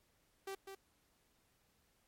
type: tone with echo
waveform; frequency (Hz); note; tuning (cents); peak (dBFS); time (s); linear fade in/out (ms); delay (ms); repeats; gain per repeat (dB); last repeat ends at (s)
sawtooth; 389; G4; -13; -38; 0.47-0.55; 5; 200; 1; -6; 0.75
effects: pink hiss -75 dBFS RMS until 2.07 s + MP3 64 kbps